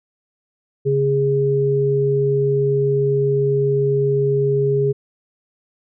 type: tone pair together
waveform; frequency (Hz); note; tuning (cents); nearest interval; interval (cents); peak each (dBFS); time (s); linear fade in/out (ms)
sine; 138.8 / 411.3; C#3 / G#4; +3 / -17; octave + perfect fifth; 1880; -19 / -16; 0.85-4.93; 20
effects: none